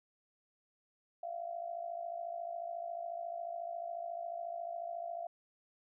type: tone with amplitude modulation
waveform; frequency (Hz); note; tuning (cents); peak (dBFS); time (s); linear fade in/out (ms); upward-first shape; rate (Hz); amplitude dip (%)
sine; 684; F5; -36; -35; 1.23-5.27; 5; sine; 54.1; 75
effects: none